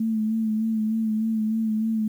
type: tone with vibrato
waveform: sine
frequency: 220 Hz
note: A3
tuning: in tune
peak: -21 dBFS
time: 0-2.08 s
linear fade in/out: 5 ms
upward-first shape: sine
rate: 3.3 Hz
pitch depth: 34 cents each way
effects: 9-bit